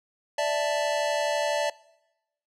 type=chord; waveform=square; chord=D suspended second; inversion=none; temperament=equal; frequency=587.3 / 659.3 / 880 Hz; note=D5 / E5 / A5; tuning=0 / 0 / 0 cents; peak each=-27 / -30 / -31 dBFS; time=0.38-1.7 s; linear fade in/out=5 ms; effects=noise-tail reverb RT60 0.9 s tail -22 dB re dry + low-pass 8000 Hz 12 dB/octave